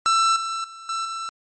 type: tone with level steps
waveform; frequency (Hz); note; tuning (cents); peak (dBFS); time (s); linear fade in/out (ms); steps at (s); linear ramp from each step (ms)
45% pulse; 1335; E6; +22; -16 / -25 / -38 / -24 / -28; 0.06-1.29; 0; 0.36 / 0.64 / 0.89 / 1.05; 2
effects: MP3 32 kbps